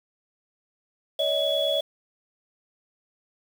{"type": "tone cluster", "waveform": "sine", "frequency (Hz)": [568, 637, 3378], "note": ["C#5", "D#5", "G#7"], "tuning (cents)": [42, 41, 29], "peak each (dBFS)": -26, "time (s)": [1.19, 1.81], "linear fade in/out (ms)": 5, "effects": ["7-bit"]}